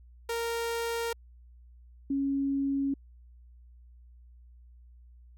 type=tone pair in turn; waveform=sawtooth / sine; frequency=464.1 / 276 Hz; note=A#4 / C#4; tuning=-8 / -7 cents; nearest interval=major sixth; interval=899 cents; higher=first; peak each=-26 dBFS; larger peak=neither; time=0.29-1.13 / 2.1-2.94 s; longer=neither; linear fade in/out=5 ms; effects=added 60 Hz sine -51 dBFS peak until 5.37 s